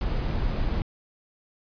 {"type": "noise", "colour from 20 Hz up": "brown", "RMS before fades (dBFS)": -26, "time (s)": [0.01, 0.82], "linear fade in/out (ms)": 2, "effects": ["resampled to 11025 Hz"]}